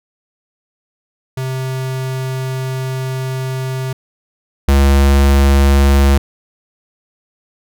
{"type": "tone pair in turn", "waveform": "square", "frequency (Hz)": [130.81, 69.29], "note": ["C3", "C#2"], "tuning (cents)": [0, 0], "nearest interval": "major seventh", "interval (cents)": 1100, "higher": "first", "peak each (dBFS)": [-19, -8], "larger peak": "second", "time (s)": [[1.37, 3.93], [4.68, 6.18]], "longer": "first", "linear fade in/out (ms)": 5, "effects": []}